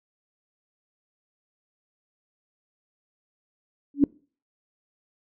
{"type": "tone with exponential growth", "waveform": "sine", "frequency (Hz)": 283.6, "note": "C#4", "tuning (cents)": 40, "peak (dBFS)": -9, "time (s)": [3.94, 4.04], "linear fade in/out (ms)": 2, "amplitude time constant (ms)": 20, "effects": ["noise-tail reverb RT60 0.4 s tail -24 dB re dry"]}